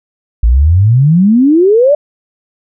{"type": "exponential sweep", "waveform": "sine", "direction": "up", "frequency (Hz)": [53.4, 608], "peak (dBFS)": -4, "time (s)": [0.43, 1.95], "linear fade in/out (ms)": 5, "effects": []}